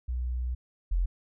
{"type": "tone pair in turn", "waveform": "sine", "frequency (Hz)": [61.74, 43.76], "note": ["B1", "F1"], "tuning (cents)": [0, 4], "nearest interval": "tritone", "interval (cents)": 596, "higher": "first", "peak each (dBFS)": [-28, -23], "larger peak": "second", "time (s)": [[0.08, 0.55], [0.91, 1.06]], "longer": "first", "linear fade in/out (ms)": 10, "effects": []}